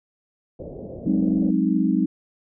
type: low-pass noise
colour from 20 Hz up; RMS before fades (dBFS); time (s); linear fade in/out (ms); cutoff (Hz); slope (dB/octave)
white; -36; 0.59-1.51; 5; 600; 48
type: chord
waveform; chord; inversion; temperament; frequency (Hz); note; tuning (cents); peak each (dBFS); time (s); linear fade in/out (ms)
sine; Ab dominant seventh; third; equal; 185 / 207.7 / 261.6 / 311.1; Gb3 / Ab3 / C4 / Eb4; 0 / 0 / 0 / 0; -23; 1.06-2.06; 5
effects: none